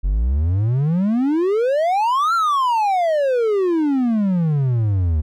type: exponential two-way sweep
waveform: triangle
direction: up then down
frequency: 43.65 to 1392 to 74 Hz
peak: -13 dBFS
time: 0.03-5.22 s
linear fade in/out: 20 ms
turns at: 2.34 s
effects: none